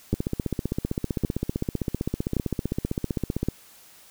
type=two click trains; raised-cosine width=3 ms; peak=-12 / -10 dBFS; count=52 / 4; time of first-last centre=0.14-3.43 / 0.13-3.486 s; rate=15.5 / 0.894 Hz; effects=white hiss -52 dBFS RMS until 4.1 s